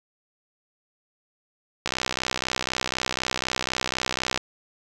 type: click train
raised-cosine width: 0.2 ms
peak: -7 dBFS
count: 162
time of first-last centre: 1.86-4.376 s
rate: 64 Hz
effects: none